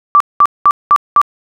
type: tone bursts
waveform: sine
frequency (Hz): 1167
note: D6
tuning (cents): -11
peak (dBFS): -3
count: 5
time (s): 0.15-1.215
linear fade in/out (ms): 0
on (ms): 53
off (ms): 200
effects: none